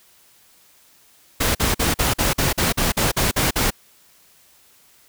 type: noise bursts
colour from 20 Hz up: pink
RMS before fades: -19 dBFS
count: 12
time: 1.4-3.706 s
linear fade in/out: 10 ms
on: 150 ms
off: 46 ms
effects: white hiss -54 dBFS RMS until 5.08 s